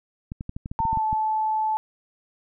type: clicks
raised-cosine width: 5 ms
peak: -19 dBFS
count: 11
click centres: 0.319 / 0.409 / 0.494 / 0.565 / 0.659 / 0.715 / 0.803 / 0.853 / 0.93 / 0.973 / 1.129 s
type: tone with pitch glide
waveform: sine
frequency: 900 to 869.3 Hz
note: A5 to A5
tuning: +39 to -21 cents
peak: -21 dBFS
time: 0.79-1.77 s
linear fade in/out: 0 ms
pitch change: -60 cents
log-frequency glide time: 0.89-1.04 s
effects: none